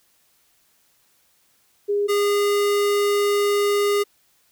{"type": "tone pair in turn", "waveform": ["sine", "square"], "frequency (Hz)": [408.2, 408.2], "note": ["G#4", "G#4"], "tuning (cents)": [-30, -30], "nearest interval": "unison", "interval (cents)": 0, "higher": "neither", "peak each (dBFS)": [-18, -18], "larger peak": "neither", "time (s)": [[1.88, 2.08], [2.08, 4.04]], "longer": "second", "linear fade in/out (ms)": 20, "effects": ["white hiss -62 dBFS RMS until 4.51 s"]}